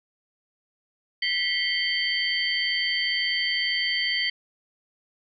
sine tone cluster, 1962 / 2124 / 3133 / 4565 Hz, B6 / C7 / G7 / D8, -12 / +25 / -2 / -50 cents, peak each -28 / -30 / -27 / -29 dBFS, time 1.22-4.3 s, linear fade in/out 5 ms, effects none

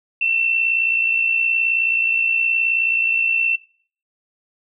sine tone pair together, 2637 / 2696 Hz, E7 / E7, 0 / +38 cents, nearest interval unison, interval 38 cents, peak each -25 / -17 dBFS, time 0.21-3.56 s, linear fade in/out 5 ms, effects noise-tail reverb RT60 0.5 s tail -21 dB re dry

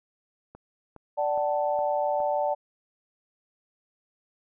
click train, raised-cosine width 1 ms, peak -31 dBFS, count 5, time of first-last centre 0.55-2.203 s, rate 2.42 Hz
sine chord, D major, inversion none, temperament equal with one note detuned, 587.3 / 754.2 / 880 Hz, D5 / F#5 / A5, 0 / +33 / 0 cents, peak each -26 / -29 / -29 dBFS, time 1.17-2.55 s, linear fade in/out 20 ms
effects none

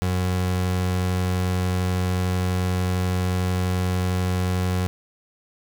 30% pulse tone, 91.3 Hz, F#2, 23 cents flat, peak -18 dBFS, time 0.02-4.87 s, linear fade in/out 0 ms, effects none

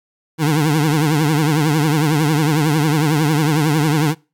25% pulse tone with vibrato, 152.2 Hz, D#3, 38 cents flat, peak -9 dBFS, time 0.38-4.15 s, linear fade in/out 50 ms, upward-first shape triangle, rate 11 Hz, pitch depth 140 cents each way, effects noise-tail reverb RT60 0.3 s tail -24 dB re dry + MP3 96 kbps

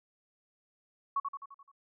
sine tone with echo, 1111 Hz, C#6, 4 cents sharp, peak -27 dBFS, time 1.16-1.2 s, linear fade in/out 5 ms, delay 86 ms, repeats 6, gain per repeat -5 dB, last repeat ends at 1.716 s, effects none

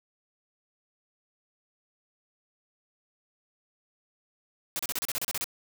white noise bursts, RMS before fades -31 dBFS, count 11, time 4.76-5.442 s, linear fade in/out 0 ms, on 32 ms, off 33 ms, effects none

